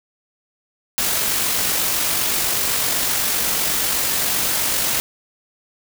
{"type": "noise with amplitude modulation", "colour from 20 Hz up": "white", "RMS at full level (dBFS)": -19, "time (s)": [0.98, 5], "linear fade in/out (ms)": 0, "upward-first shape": "sine", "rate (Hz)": 47.9, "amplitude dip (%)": 25, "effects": []}